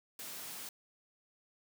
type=high-pass noise; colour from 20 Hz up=white; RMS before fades=-45 dBFS; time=0.19-0.69 s; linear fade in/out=2 ms; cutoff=120 Hz; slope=24 dB/octave; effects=none